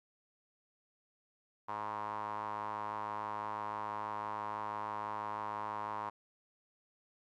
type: tone with band-pass filter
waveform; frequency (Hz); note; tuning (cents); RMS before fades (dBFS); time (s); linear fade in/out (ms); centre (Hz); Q
sawtooth; 106.1; G#2; +38; -40; 1.68-6.1; 10; 1000; 6.1
effects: none